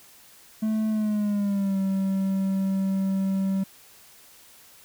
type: tone with pitch glide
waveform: triangle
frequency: 217.7 to 192.83 Hz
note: A3 to G3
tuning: -18 to -28 cents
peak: -20 dBFS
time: 0.62-3.64 s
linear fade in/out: 10 ms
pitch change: -210 cents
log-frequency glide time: 0.89-1.79 s
effects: white hiss -52 dBFS RMS until 4.84 s